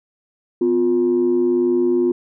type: tone pair together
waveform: sine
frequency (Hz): 252.2 / 354.2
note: B3 / F4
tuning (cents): +36 / +24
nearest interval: tritone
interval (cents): 588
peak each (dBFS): -19 / -14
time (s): 0.61-2.12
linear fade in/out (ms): 5
effects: tanh soft clip ceiling -9 dBFS